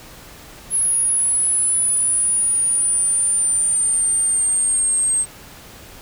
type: exponential sweep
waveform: sine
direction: down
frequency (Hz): 10548 to 8340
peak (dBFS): -15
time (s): 0.7-5.26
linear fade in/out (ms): 50
effects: pink hiss -41 dBFS RMS until 6.01 s